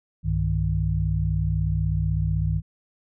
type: tone cluster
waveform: sine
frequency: 64 / 100 / 155.7 Hz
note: C2 / G2 / D#3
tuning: -38 / +35 / +2 cents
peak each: -25 dBFS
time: 0.23-2.62 s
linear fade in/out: 50 ms
effects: none